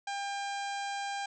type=harmonic tone; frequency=800 Hz; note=G5; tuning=35 cents sharp; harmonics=1 / 2 / 3 / 4 / 5 / 6 / 7 / 8 / 9 / 10; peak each=-35 / -41 / -45 / -47 / -49 / -51 / -52 / -53 / -54 / -55 dBFS; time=0.07-1.26 s; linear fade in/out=5 ms; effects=none